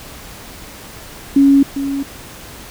sine tone with echo, 277.2 Hz, C#4, in tune, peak -6 dBFS, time 1.36-1.63 s, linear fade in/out 5 ms, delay 400 ms, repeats 1, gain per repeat -11 dB, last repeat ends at 2.03 s, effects pink hiss -35 dBFS RMS until 2.7 s

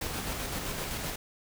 pink noise with tremolo, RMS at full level -34 dBFS, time 0.01-1.16 s, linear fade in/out 5 ms, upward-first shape square, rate 7.8 Hz, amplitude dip 25%, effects none

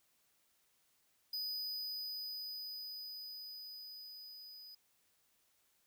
square tone with level ramp, 4978 Hz, D#8, in tune, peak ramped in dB -38 to -52 dBFS, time 1.33-4.75 s, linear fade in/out 5 ms, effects white hiss -75 dBFS RMS until 5.86 s

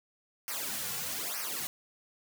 white noise with flanger, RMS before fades -36 dBFS, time 0.48-1.67 s, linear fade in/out 0 ms, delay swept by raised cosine 0.26 to 3.26 ms, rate 1.1 Hz, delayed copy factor -0.9, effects none

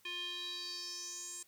square tone with band-pass filter sweep, 352.7 Hz, F4, 17 cents sharp, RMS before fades -43 dBFS, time 0.05-1.43 s, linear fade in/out 5 ms, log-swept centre 2800 to 7900 Hz, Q 5.7, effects white hiss -68 dBFS RMS until 1.47 s

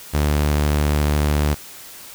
sawtooth tone, 74 Hz, D2, 14 cents sharp, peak -12 dBFS, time 0.13-1.55 s, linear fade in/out 20 ms, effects white hiss -39 dBFS RMS until 2.14 s

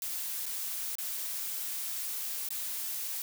blue noise with dropouts, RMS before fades -36 dBFS, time 0.02-3.22 s, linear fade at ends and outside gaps 1 ms, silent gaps 0.457-0.463 / 0.954-0.984 / 2.488-2.505 s, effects none

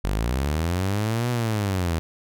sawtooth linear two-way sweep, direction up then down, 45.31 to 123.47 to 78.9 Hz, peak -18 dBFS, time 0.04-1.99 s, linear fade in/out 0 ms, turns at 1.3 s, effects none

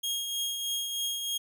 sawtooth tone with tremolo, 3259 Hz, G#7, 33 cents flat, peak -25 dBFS, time 0.03-1.38 s, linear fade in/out 10 ms, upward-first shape triangle, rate 3.2 Hz, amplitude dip 45%, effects none

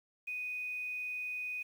sine tone with quantisation, 2489 Hz, D#7, in tune, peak -36 dBFS, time 0.27-1.63 s, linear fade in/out 10 ms, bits 10, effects none

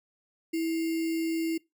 sine tone with sample-and-hold, 326.9 Hz, E4, 14 cents flat, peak -26 dBFS, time 0.53-1.58 s, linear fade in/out 10 ms, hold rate 2450 Hz, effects noise-tail reverb RT60 0.2 s tail -22 dB re dry

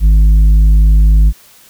sine tone with tanh clipping, 52 Hz, G#1, 3 cents sharp, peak -5 dBFS, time 0-1.33 s, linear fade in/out 50 ms, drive 6 dB, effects white hiss -43 dBFS RMS until 1.69 s

